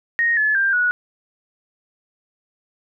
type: tone with pitch steps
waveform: sine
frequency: 1864.7 / 1719.8 / 1586.2 / 1463 Hz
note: A#6 / A6 / G6 / F#6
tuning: 0 / -40 / +20 / -20 cents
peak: -15 dBFS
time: 0.19-0.91 s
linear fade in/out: 0 ms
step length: 180 ms
effects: none